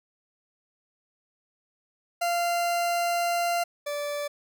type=tone pair in turn; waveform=40% pulse; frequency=692 / 581.9 Hz; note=F5 / D5; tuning=-16 / -16 cents; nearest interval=minor third; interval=300 cents; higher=first; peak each=-23 / -28 dBFS; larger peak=first; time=2.21-3.64 / 3.86-4.28 s; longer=first; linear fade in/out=10 ms; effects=none